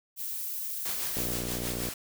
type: noise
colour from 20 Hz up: violet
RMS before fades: -35 dBFS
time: 0.16-1.38 s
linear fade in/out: 50 ms
type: noise with tremolo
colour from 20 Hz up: white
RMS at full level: -34 dBFS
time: 0.85-1.94 s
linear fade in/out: 5 ms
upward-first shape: sine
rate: 6.3 Hz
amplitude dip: 45%
type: click train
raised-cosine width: 2 ms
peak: -22 dBFS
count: 44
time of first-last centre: 1.17-1.887 s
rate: 60 Hz
effects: none